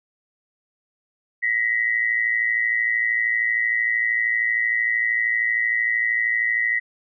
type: tone pair together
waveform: sine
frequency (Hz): 1900 / 2013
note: A#6 / B6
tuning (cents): +33 / +33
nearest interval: minor second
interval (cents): 100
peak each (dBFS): -21 / -22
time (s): 1.42-6.8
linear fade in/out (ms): 20
effects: none